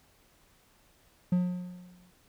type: tone with exponential decay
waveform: triangle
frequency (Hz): 179.4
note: F3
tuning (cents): +47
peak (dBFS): -19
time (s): 1.32-2.11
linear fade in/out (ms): 5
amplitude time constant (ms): 170
effects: pink hiss -64 dBFS RMS until 2.28 s